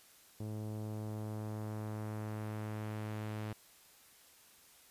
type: tone with low-pass filter sweep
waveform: sawtooth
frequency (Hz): 107.3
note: A2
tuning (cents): -43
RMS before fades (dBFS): -41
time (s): 0.4-3.53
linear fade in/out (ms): 5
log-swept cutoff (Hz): 530 to 3600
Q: 0.78
effects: white hiss -62 dBFS RMS until 4.9 s + resampled to 32000 Hz